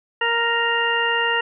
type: harmonic tone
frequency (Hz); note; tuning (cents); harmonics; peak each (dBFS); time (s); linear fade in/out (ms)
466.2; A#4; 0; 1 / 2 / 3 / 4 / 6; -26 / -24 / -26 / -22 / -24; 0.21-1.41; 5
effects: none